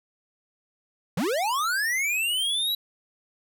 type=linear sweep; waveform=square; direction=up; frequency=139.4 to 3951 Hz; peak=-24 dBFS; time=1.17-2.75 s; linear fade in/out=5 ms; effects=none